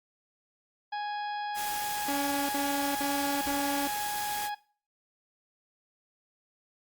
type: harmonic tone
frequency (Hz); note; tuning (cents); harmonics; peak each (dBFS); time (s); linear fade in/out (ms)
830.6; G#5; 0; 1 / 2 / 3 / 4 / 5 / 6; -32 / -40 / -50 / -47 / -53 / -49; 0.92-4.55; 10
type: noise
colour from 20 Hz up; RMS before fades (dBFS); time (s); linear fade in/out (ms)
white; -37; 1.54-4.5; 50
type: tone bursts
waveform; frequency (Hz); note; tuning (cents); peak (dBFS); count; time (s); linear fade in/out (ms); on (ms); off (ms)
sawtooth; 283.7; C#4; +40; -26; 4; 2.08-3.876; 5; 410; 52
type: noise with exponential decay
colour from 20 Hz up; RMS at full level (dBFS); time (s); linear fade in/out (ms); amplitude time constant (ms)
pink; -41; 3.46-3.85; 0; 83
effects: noise-tail reverb RT60 0.4 s tail -19 dB re dry + Opus 48 kbps